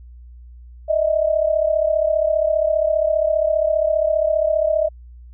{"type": "tone pair together", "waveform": "sine", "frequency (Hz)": [610, 645], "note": ["D#5", "E5"], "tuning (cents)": [-34, -38], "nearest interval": "minor second", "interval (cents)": 96, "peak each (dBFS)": -18, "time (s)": [0.88, 4.89], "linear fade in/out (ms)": 20, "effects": ["added 60 Hz sine -38 dBFS peak until 5.33 s"]}